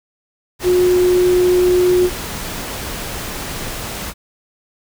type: tone in noise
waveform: sine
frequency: 361.1 Hz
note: F#4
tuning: 42 cents flat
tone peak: -10 dBFS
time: 0.63-2.1 s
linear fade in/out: 50 ms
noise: pink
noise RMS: -26 dBFS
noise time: 0.59-4.14 s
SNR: +13 dB
effects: none